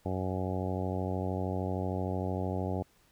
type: harmonic tone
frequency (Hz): 93.1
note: F#2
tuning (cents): +11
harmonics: 1 / 2 / 3 / 4 / 5 / 6 / 7 / 8 / 9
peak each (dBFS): -34 / -37 / -39 / -40 / -41 / -42 / -42 / -43 / -44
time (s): 0.05-2.83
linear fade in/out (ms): 10
effects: pink hiss -66 dBFS RMS until 3.11 s